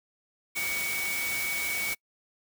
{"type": "tone in noise", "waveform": "sine", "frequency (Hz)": 2248, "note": "C#7", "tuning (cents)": 24, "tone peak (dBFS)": -30, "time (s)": [0.55, 1.95], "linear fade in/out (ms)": 20, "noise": "white", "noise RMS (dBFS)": -34, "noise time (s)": [0.55, 1.95], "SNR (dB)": 1, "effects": ["noise-tail reverb RT60 0.1 s tail -26 dB re dry"]}